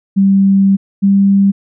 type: tone pair in turn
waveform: sine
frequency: 195.4 / 197.44 Hz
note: G3 / G3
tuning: -5 / +13 cents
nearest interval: unison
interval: 18 cents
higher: second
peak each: -6 dBFS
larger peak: neither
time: 0.16-0.77 / 1.02-1.52 s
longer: first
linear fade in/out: 20 ms
effects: none